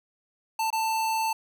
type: tone with dropouts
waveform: square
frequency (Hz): 888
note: A5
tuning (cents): +16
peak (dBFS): -25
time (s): 0.59-1.33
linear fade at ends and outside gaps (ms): 5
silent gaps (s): 0.704-0.727
effects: none